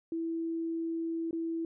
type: tone with dropouts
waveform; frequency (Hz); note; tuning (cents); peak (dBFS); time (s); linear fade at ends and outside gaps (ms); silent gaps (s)
sine; 329.6; E4; 0; -31; 0.12-1.65; 2; 1.31-1.329
effects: none